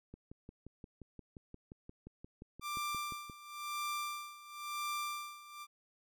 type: click train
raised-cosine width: 3 ms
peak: -36 dBFS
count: 19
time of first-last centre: 0.14-3.298 s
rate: 5.7 Hz
type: tone with tremolo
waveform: sawtooth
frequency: 1183 Hz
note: D6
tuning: 12 cents sharp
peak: -32 dBFS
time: 2.61-5.67 s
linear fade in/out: 50 ms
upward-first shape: sine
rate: 0.97 Hz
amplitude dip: 85%
effects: none